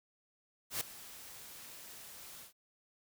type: noise with ADSR envelope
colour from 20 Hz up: white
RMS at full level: -34 dBFS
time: 0.7-2.53 s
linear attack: 110 ms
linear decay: 3 ms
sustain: -17 dB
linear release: 110 ms
effects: none